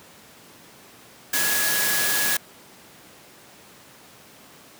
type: tone in noise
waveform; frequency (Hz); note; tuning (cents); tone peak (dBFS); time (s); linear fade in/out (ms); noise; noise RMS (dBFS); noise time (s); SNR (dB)
sine; 1678; G#6; +17; -26; 1.33-2.37; 5; white; -23; 1.33-2.37; -6
effects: pink hiss -48 dBFS RMS until 4.79 s + high-pass 150 Hz 12 dB/octave